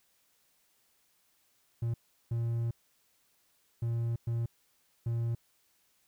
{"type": "tone bursts at uneven times", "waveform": "triangle", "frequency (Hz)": 116.54, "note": "A#2", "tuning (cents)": 0, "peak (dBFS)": -27, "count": 5, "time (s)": [[1.82, 1.94], [2.31, 2.71], [3.82, 4.16], [4.27, 4.46], [5.06, 5.35]], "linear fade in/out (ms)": 5, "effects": ["white hiss -71 dBFS RMS until 6.07 s"]}